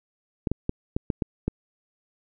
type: clicks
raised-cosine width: 3 ms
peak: -11 dBFS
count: 7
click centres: 0.472 / 0.516 / 0.694 / 0.965 / 1.102 / 1.222 / 1.48 s
effects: none